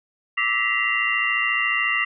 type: tone cluster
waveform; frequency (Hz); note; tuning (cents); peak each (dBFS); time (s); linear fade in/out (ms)
sine; 1168 / 1303 / 1937 / 2051 / 2768; D6 / E6 / B6 / C7 / F7; -10 / -20 / -34 / -35 / -16; -28 / -32 / -24 / -25 / -24; 0.37-2.05; 10
effects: none